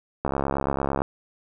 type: click train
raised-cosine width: 1 ms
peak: -10 dBFS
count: 54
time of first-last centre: 0.25-1.019 s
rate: 68.9 Hz
effects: none